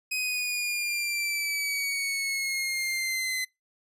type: exponential sweep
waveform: sawtooth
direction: down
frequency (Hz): 2520 to 2034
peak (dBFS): -24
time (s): 0.11-3.45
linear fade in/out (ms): 10
effects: noise-tail reverb RT60 0.2 s tail -25 dB re dry + resampled to 32000 Hz